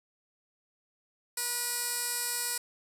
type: tone with band-pass filter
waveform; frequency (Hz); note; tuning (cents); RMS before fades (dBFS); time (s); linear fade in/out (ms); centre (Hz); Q
15% pulse; 483.3; B4; -38; -33; 1.37-2.58; 5; 10000; 1.3
effects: 9-bit